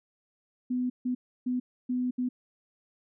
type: tone bursts at uneven times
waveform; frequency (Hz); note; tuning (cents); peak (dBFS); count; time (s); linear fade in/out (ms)
sine; 250; B3; +21; -26; 5; 0.7-0.9 / 1.05-1.15 / 1.46-1.6 / 1.89-2.11 / 2.18-2.29; 10
effects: none